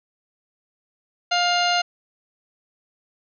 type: harmonic tone with a mistuned harmonic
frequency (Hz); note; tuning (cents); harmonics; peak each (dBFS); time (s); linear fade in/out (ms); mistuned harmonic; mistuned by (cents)
705; F5; +16; 1 / 2 / 3 / 4 / 5 / 6 / 7 / 9; -21 / -25 / -30 / -25 / -34 / -26 / -36 / -35; 1.31-1.82; 10; 6; -21
effects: none